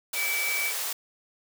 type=high-pass noise; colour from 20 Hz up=white; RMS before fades=-31 dBFS; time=0.13-0.93 s; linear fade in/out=5 ms; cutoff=400 Hz; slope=48 dB/octave
type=tone; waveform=sine; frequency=2300 Hz; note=D7; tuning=37 cents flat; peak=-27 dBFS; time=0.14-0.73 s; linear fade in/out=50 ms
effects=none